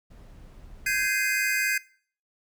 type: noise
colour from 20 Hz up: brown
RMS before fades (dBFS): -47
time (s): 0.1-1.07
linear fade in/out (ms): 10
type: chord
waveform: square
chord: Ab major seventh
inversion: third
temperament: just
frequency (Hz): 1557.4 / 1661.2 / 2077 / 2492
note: G6 / Ab6 / C7 / Eb7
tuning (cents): -12 / 0 / -13 / +2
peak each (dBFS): -30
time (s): 0.86-1.78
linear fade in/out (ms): 5
effects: noise-tail reverb RT60 0.5 s tail -23 dB re dry